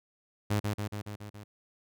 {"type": "tone with echo", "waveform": "sawtooth", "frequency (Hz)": 103.83, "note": "G#2", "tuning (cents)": 0, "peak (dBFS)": -22, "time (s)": [0.5, 0.6], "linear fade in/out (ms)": 10, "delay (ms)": 140, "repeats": 6, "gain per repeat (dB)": -3, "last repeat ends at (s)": 1.44, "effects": []}